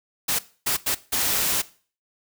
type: noise bursts at uneven times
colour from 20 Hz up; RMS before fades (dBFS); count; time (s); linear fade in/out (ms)
white; -23; 4; 0.28-0.39 / 0.66-0.77 / 0.86-0.95 / 1.12-1.62; 10
effects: noise-tail reverb RT60 0.4 s tail -18 dB re dry